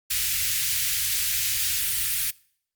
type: band-stop noise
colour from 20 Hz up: white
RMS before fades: -25 dBFS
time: 0.1-2.31 s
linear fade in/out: 10 ms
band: 120 to 1800 Hz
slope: 24 dB/octave
effects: noise-tail reverb RT60 0.6 s tail -24 dB re dry + Opus 48 kbps